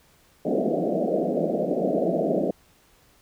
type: band-pass noise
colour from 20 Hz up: white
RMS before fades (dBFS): -24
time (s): 0.45-2.51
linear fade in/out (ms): 5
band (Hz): 160 to 690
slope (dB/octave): 96
effects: pink hiss -59 dBFS RMS until 3.21 s